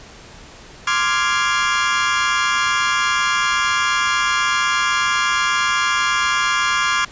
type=chord; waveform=30% pulse; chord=D half-diminished seventh; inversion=third; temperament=equal; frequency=1046.5 / 1174.7 / 1396.9 / 1661.2 Hz; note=C6 / D6 / F6 / Ab6; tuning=0 / 0 / 0 / 0 cents; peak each=-19 dBFS; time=0.87-7.05 s; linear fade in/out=5 ms; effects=pink hiss -41 dBFS RMS until 7.11 s + resampled to 16000 Hz